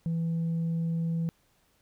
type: tone with tanh clipping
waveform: sine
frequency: 165.6 Hz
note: E3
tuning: 8 cents sharp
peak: -27 dBFS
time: 0.06-1.29 s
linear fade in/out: 0 ms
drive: 1 dB
effects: pink hiss -68 dBFS RMS until 1.81 s